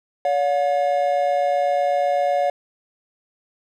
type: tone pair together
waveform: triangle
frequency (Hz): 569 / 716.9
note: C#5 / F5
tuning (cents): +45 / +45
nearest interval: major third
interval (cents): 400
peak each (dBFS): -18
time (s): 0.25-2.5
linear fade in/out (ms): 2
effects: none